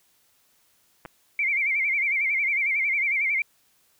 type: clicks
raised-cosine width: 0.5 ms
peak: -23 / -25 dBFS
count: 2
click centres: 1.052 / 1.058 s
type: tone with vibrato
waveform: sine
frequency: 2217 Hz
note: C#7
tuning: in tune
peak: -21 dBFS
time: 1.39-3.42 s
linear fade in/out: 2 ms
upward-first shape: sine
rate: 11 Hz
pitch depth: 110 cents each way
effects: white hiss -64 dBFS RMS until 3.99 s